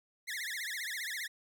sawtooth tone with vibrato, 1891 Hz, A#6, 24 cents sharp, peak -33 dBFS, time 0.27-1.28 s, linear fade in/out 20 ms, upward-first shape triangle, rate 15 Hz, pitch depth 260 cents each way, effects none

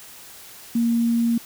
sine tone with quantisation, 233.1 Hz, A#3, in tune, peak -17 dBFS, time 0.75-1.38 s, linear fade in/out 5 ms, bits 7, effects white hiss -43 dBFS RMS until 1.45 s

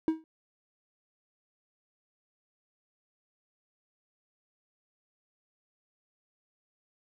triangle tone with exponential decay, 319.2 Hz, D#4, 44 cents sharp, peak -18 dBFS, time 0.08-0.24 s, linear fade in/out 1 ms, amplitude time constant 34 ms, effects none

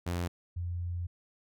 sawtooth / sine tone pair in turn, 87.31 / 87.31 Hz, F2 / F2, 0 / 0 cents, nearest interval unison, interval 0 cents, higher neither, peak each -27 / -32 dBFS, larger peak first, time 0.06-0.28 / 0.56-1.07 s, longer second, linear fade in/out 10 ms, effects none

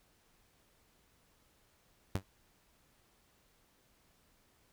sawtooth tone with exponential decay, 96 Hz, G2, 36 cents flat, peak -25 dBFS, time 2.15-2.23 s, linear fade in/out 0 ms, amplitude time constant 17 ms, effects pink hiss -70 dBFS RMS until 4.72 s

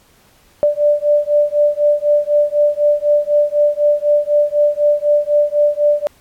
sine beating tone pair, 587.3 / 591.3 Hz, D5 / D5, 0 / +12 cents, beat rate 4 Hz, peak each -14 dBFS, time 0.63-6.07 s, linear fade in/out 0 ms, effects pink hiss -52 dBFS RMS until 6.2 s + AAC 64 kbps

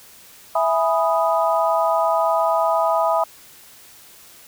sine chord, E major seventh, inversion none, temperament equal, 659.3 / 830.6 / 987.8 / 1244.5 Hz, E5 / G#5 / B5 / D#6, 0 / 0 / 0 / 0 cents, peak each -19 / -23 / -22 / -23 dBFS, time 0.55-3.24 s, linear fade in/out 5 ms, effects white hiss -46 dBFS RMS until 4.47 s

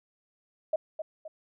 sine tone with echo, 628 Hz, D#5, 16 cents sharp, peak -23 dBFS, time 0.73-0.76 s, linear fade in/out 5 ms, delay 260 ms, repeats 2, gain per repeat -8 dB, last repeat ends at 1.28 s, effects none

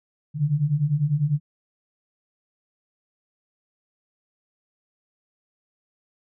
sine beating tone pair, 140 / 150 Hz, C#3 / D3, +18 / +37 cents, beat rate 10 Hz, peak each -24 / -21 dBFS, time 0.34-1.4 s, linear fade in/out 50 ms, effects none

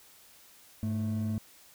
triangle tone pair together, 103.4 / 218.4 Hz, G#2 / A3, -7 / -13 cents, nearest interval octave + minor second, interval 1294 cents, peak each -29 / -29 dBFS, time 0.83-1.38 s, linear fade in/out 0 ms, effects tanh soft clip ceiling -22 dBFS + white hiss -57 dBFS RMS until 1.74 s

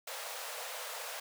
pink high-pass noise, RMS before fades -42 dBFS, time 0.07-1.2 s, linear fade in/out 5 ms, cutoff 470 Hz, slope 96 dB/octave, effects none

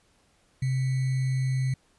sine tone with sample-and-hold, 130.81 Hz, C3, in tune, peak -23 dBFS, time 0.62-1.74 s, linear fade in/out 5 ms, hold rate 2100 Hz, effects pink hiss -65 dBFS RMS until 1.98 s + resampled to 24000 Hz

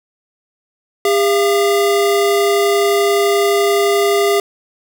square tone pair together, 403.3 / 682.7 Hz, G4 / F5, +49 / -40 cents, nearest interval major sixth, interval 911 cents, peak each -13 / -19 dBFS, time 1.05-4.4 s, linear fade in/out 2 ms, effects none

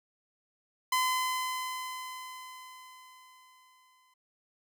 sawtooth tone with exponential decay, 1022 Hz, C6, 41 cents flat, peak -21 dBFS, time 0.92-4.14 s, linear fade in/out 5 ms, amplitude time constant 700 ms, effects none

